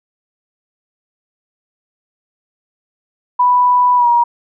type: tone with pitch glide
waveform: sine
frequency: 987.8 to 951.4 Hz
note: B5 to A#5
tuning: 0 to +35 cents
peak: -8 dBFS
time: 3.39-4.24 s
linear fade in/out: 10 ms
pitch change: -65 cents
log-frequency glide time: 3.96-4.08 s
effects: none